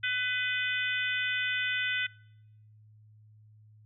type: harmonic tone with a mistuned harmonic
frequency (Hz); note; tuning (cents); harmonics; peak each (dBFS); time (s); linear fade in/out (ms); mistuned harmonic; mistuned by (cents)
500; B4; +21; 3 / 4 / 5 / 6 / 7; -31 / -33 / -35 / -37 / -38; 0.03-2.07; 10; 6; +24
effects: noise-tail reverb RT60 0.9 s tail -26 dB re dry + added 107 Hz sine -54 dBFS peak until 3.85 s